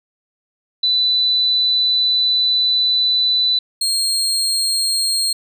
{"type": "tone pair in turn", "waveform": ["sine", "30% pulse"], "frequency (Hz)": [3988, 4235], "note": ["B7", "C8"], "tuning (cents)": [16, 20], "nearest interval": "minor second", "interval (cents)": 104, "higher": "second", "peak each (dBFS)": -13, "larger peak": "neither", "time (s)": [[0.83, 3.59], [3.81, 5.33]], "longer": "first", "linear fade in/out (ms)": 5, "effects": []}